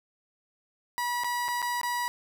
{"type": "tone with dropouts", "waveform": "30% pulse", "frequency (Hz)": 970, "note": "B5", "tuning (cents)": -31, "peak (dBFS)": -25, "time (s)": [0.98, 2.08], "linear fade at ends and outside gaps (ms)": 0, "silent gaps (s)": [[1.236, 1.244], [1.482, 1.486], [1.619, 1.626], [1.814, 1.832]], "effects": []}